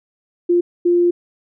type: tone bursts at uneven times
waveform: sine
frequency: 349.2 Hz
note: F4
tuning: in tune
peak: -11 dBFS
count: 2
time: 0.49-0.61 / 0.85-1.11 s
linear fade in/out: 10 ms
effects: none